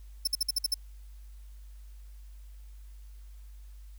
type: tone bursts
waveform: sawtooth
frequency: 5300 Hz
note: E8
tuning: 9 cents sharp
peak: -22 dBFS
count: 7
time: 0.25-0.742 s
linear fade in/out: 5 ms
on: 24 ms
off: 54 ms
effects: added 50 Hz sine -45 dBFS peak until 3.98 s + white hiss -66 dBFS RMS until 3.98 s